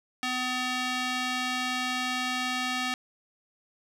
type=tone with band-pass filter; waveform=square; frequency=252.7 Hz; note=B3; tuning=40 cents sharp; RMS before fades=-30 dBFS; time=0.23-2.94 s; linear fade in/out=0 ms; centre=2800 Hz; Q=0.81; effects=none